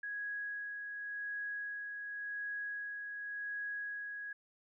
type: tone with tremolo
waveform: sine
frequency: 1661.2 Hz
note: G#6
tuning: in tune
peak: -37 dBFS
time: 0.03-4.33 s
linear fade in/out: 5 ms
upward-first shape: sine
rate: 0.9 Hz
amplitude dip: 35%
effects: none